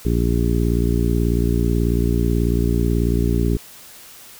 harmonic tone, 58.27 Hz, A#1, in tune, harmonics 1 / 2 / 3 / 4 / 5 / 6 / 7, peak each -19 / -22 / -24 / -25 / -26 / -27 / -27 dBFS, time 0.05-3.57 s, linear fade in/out 5 ms, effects white hiss -42 dBFS RMS until 4.39 s

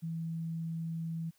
sine tone, 164.1 Hz, E3, 8 cents flat, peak -34 dBFS, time 0.02-1.31 s, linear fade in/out 20 ms, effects white hiss -70 dBFS RMS until 1.38 s

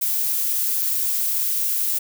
violet noise, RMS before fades -22 dBFS, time 0.01-1.99 s, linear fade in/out 10 ms, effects none

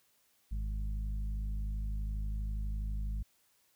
harmonic tone with a mistuned harmonic, 51.91 Hz, G#1, in tune, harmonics 1 / 2 / 3 / 4, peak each -33 / -46 / -50 / -51 dBFS, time 0.51-3.23 s, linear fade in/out 10 ms, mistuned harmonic 1, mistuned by -17 cents, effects white hiss -71 dBFS RMS until 3.75 s

